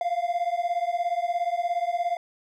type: beating tone pair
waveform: triangle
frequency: 688 / 705 Hz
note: F5 / F5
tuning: -26 / +16 cents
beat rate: 17 Hz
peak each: -25 dBFS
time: 0.01-2.17 s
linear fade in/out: 2 ms
effects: none